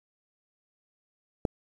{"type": "click", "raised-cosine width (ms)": 2, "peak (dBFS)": -12, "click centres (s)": 1.452, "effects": ["8-bit"]}